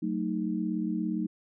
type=chord; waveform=sine; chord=D# diminished; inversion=first; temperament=just; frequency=186.68 / 224 / 311.1 Hz; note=F#3 / A3 / D#4; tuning=+16 / +31 / 0 cents; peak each=-32 dBFS; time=0.02-1.27 s; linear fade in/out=10 ms; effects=none